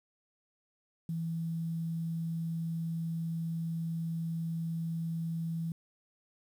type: tone with quantisation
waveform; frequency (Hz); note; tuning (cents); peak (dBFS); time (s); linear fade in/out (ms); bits
sine; 164.81; E3; 0; -32; 1.09-5.72; 2; 10
effects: none